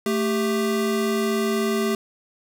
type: tone pair together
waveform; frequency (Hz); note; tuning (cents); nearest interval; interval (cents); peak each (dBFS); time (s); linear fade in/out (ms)
square; 221.6 / 394.8; A3 / G4; +13 / +12; minor seventh; 999; -24; 0.06-1.95; 2
effects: none